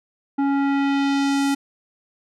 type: tone with low-pass filter sweep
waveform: square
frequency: 278.1 Hz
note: C#4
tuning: 6 cents sharp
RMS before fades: -20 dBFS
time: 0.38-1.55 s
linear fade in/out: 10 ms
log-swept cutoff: 1000 to 11000 Hz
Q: 1
effects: none